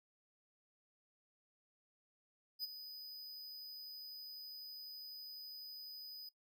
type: tone with ADSR envelope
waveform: square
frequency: 4986 Hz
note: D#8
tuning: 3 cents sharp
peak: -37 dBFS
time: 2.59-6.29 s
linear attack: 48 ms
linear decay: 23 ms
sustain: -11 dB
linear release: 4 ms
effects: noise-tail reverb RT60 0.1 s tail -20 dB re dry

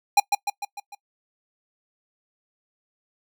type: tone with echo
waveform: square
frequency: 814 Hz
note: G#5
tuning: 35 cents flat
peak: -13 dBFS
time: 0.17-0.2 s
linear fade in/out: 5 ms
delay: 150 ms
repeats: 5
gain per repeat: -5 dB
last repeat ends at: 0.95 s
effects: noise-tail reverb RT60 0.1 s tail -22 dB re dry

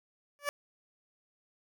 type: tone with exponential growth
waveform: 15% pulse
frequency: 577 Hz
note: D5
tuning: 31 cents flat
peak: -20 dBFS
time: 0.39-0.49 s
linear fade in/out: 0 ms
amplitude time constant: 21 ms
effects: none

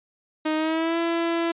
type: tone with pitch glide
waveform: sawtooth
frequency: 311.1 to 335.4 Hz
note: D#4 to E4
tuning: 0 to +30 cents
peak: -18 dBFS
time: 0.45-1.52 s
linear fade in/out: 10 ms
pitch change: +130 cents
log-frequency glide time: 0.56-0.98 s
effects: resampled to 8000 Hz

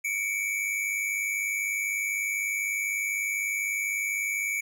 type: tone pair together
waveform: square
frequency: 2228 / 2328 Hz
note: C#7 / D7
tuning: +8 / -16 cents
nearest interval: minor second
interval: 76 cents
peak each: -31 / -30 dBFS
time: 0.04-4.61 s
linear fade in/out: 10 ms
effects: none

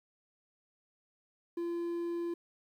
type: tone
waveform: triangle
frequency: 342.3 Hz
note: F4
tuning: 35 cents flat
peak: -31 dBFS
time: 1.57-2.34 s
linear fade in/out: 5 ms
effects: 11-bit

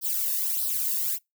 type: noise with flanger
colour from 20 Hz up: violet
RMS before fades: -27 dBFS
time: 0.01-1.19 s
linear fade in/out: 50 ms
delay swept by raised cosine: 0.21 to 1.12 ms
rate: 1.6 Hz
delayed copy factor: +0.75
effects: noise-tail reverb RT60 0.2 s tail -26 dB re dry

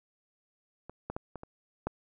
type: clicks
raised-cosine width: 1 ms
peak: -29 / -21 / -21 / -26 / -29 / -17 dBFS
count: 6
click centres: 0.896 / 1.1 / 1.165 / 1.357 / 1.434 / 1.87 s
effects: none

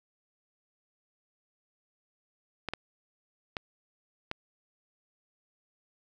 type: clicks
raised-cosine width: 0.3 ms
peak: -17 dBFS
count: 4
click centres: 2.687 / 2.736 / 3.568 / 4.314 s
effects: none

